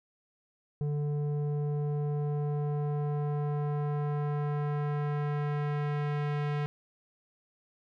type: tone with low-pass filter sweep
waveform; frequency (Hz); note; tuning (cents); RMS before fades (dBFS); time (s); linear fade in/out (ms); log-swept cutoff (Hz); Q
square; 146.83; D3; 0; -31; 0.81-6.66; 0; 390 to 2500; 1
effects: none